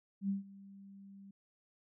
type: tone with ADSR envelope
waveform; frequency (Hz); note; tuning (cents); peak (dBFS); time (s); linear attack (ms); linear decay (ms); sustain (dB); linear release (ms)
sine; 196.9; G3; +8; -30; 0.21-1.31; 80; 140; -21; 5
effects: none